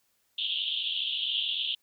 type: band-pass noise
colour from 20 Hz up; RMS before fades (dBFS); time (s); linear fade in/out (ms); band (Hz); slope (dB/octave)
pink; -31; 0.38-1.75; 5; 2900 to 3600; 96
effects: white hiss -72 dBFS RMS until 1.82 s